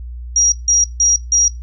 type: tone bursts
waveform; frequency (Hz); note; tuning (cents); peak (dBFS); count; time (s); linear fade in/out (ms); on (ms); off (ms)
sine; 5710; F8; +37; -10; 4; 0.36-1.48; 2; 160; 160
effects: noise-tail reverb RT60 0.2 s tail -18 dB re dry + added 60 Hz sine -26 dBFS peak until 1.62 s